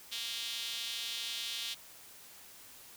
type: tone with high-pass filter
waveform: sawtooth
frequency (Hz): 232.1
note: A#3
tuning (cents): -7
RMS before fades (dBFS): -39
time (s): 0.11-1.75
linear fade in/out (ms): 20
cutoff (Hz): 3400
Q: 3.2
effects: white hiss -54 dBFS RMS until 2.96 s